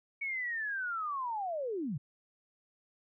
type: linear sweep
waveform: sine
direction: down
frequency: 2243 to 120 Hz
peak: -33 dBFS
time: 0.21-1.98 s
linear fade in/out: 10 ms
effects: none